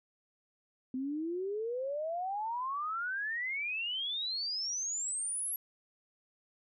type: exponential sweep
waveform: sine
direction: up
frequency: 252.4 to 11550 Hz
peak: -33 dBFS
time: 0.94-5.56 s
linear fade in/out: 2 ms
effects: none